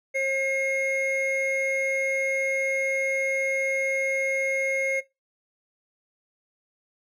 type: tone pair together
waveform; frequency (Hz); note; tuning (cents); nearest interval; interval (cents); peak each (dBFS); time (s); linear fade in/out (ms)
triangle; 537 / 2148; C5 / C7; +45 / +45; 2 octaves; 2400; -24 / -24; 0.14-5.01; 20
effects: noise-tail reverb RT60 0.2 s tail -17 dB re dry